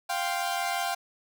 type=chord; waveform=sawtooth; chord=F suspended second; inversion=none; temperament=equal; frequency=698.5 / 784 / 1046.5 Hz; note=F5 / G5 / C6; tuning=0 / 0 / 0 cents; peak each=-27 / -27 / -33 dBFS; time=0.09-0.95 s; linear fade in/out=10 ms; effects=none